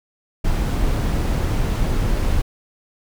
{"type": "noise", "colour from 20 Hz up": "brown", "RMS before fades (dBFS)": -19, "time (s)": [0.44, 2.42], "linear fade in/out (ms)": 10, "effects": []}